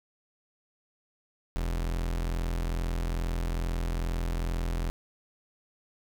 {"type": "tone", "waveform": "40% pulse", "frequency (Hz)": 42.34, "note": "E1", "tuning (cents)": 47, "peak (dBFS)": -27, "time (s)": [1.56, 4.9], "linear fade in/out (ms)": 0, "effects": []}